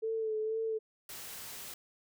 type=tone with vibrato; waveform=sine; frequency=440 Hz; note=A4; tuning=in tune; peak=-31 dBFS; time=0.02-0.79 s; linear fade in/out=20 ms; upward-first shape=sine; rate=2.1 Hz; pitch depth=32 cents each way
type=noise; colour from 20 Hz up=white; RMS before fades=-45 dBFS; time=1.09-1.74 s; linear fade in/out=2 ms
effects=none